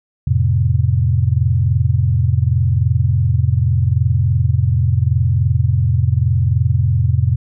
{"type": "chord", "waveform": "sine", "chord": "F major", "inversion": "none", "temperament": "equal", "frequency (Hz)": [87.31, 110, 130.81], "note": ["F2", "A2", "C3"], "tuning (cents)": [0, 0, 0], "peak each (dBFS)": -16, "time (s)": [0.27, 7.36], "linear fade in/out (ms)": 5, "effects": []}